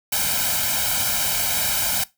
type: noise with comb filter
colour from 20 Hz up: white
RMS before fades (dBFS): -22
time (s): 0.12-2.04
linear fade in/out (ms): 5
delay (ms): 1.3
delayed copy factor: +1
effects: noise-tail reverb RT60 0.2 s tail -19 dB re dry